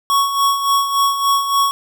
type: tone with tremolo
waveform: square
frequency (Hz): 1112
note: C#6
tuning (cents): +5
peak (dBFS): -12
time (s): 0.1-1.71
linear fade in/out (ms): 0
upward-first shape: sine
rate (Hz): 3.5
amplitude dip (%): 60
effects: none